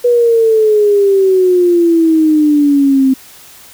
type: exponential sweep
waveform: sine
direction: down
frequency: 488.8 to 261.6 Hz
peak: -6 dBFS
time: 0.04-3.14 s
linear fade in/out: 10 ms
effects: white hiss -38 dBFS RMS until 3.73 s